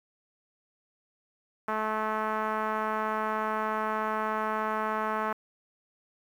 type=tone with low-pass filter; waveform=5% pulse; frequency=216.7 Hz; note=A3; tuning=26 cents flat; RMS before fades=-30 dBFS; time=1.68-5.33 s; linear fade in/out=5 ms; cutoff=1200 Hz; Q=1.8; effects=9-bit